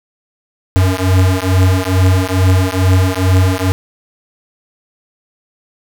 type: beating tone pair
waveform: square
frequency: 92 / 94.3 Hz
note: F#2 / F#2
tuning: -9 / +33 cents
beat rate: 2.3 Hz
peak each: -13 dBFS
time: 0.76-3.72 s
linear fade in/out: 0 ms
effects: none